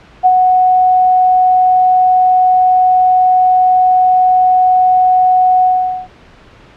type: tone with ADSR envelope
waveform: sine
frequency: 738 Hz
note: F#5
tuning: 5 cents flat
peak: -3 dBFS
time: 0.23-6.08 s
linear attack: 28 ms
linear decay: 47 ms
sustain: -3 dB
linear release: 440 ms
effects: pink hiss -41 dBFS RMS until 6.76 s + low-pass 3000 Hz 12 dB/octave